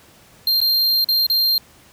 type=tone with dropouts; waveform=square; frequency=4186 Hz; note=C8; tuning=in tune; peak=-15 dBFS; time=0.47-1.58 s; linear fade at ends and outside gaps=2 ms; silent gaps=0.604-0.614 / 1.044-1.087 / 1.266-1.299 s; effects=pink hiss -49 dBFS RMS until 1.92 s + high-pass 60 Hz 12 dB/octave